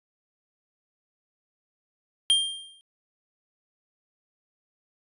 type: tone with exponential decay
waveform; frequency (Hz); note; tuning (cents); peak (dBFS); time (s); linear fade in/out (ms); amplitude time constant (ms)
square; 3191; G7; +30; -16; 2.3-2.81; 0; 110
effects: resampled to 32000 Hz